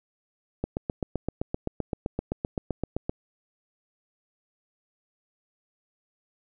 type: click train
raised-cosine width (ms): 2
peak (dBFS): -14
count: 20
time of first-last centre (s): 0.64-3.095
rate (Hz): 7.74
effects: none